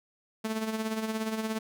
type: tone with tremolo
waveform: sawtooth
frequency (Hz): 220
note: A3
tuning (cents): 0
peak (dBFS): -24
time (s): 0.44-1.59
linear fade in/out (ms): 10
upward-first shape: sine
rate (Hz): 17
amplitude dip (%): 55
effects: none